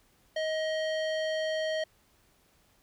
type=tone with low-pass filter; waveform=square; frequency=630 Hz; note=D#5; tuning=21 cents sharp; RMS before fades=-31 dBFS; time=0.36-1.84 s; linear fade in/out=5 ms; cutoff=3900 Hz; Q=1.4; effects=pink hiss -66 dBFS RMS until 2.82 s